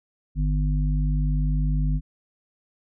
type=harmonic tone; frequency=50.1 Hz; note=G1; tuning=38 cents sharp; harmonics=1 / 3 / 5; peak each=-21 / -25 / -33 dBFS; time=0.35-2.01 s; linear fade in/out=50 ms; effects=none